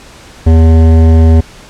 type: tone with hard clipping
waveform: sine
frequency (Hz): 81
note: E2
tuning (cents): -30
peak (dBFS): -4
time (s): 0.46-1.41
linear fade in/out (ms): 10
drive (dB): 14
effects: pink hiss -35 dBFS RMS until 1.69 s + low-pass 8000 Hz 12 dB/octave